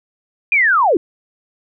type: linear sweep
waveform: sine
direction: down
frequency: 2468 to 293.7 Hz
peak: -10 dBFS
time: 0.52-0.97 s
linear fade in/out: 2 ms
effects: none